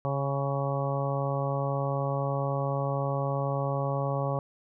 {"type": "harmonic tone with a mistuned harmonic", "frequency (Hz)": 138.59, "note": "C#3", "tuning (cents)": 0, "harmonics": [1, 2, 3, 4, 5, 6, 7, 8], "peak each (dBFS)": [-29, -40, -38, -32, -38, -38, -41, -37], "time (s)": [0.05, 4.39], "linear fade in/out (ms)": 0, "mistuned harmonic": 8, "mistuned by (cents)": 16, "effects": []}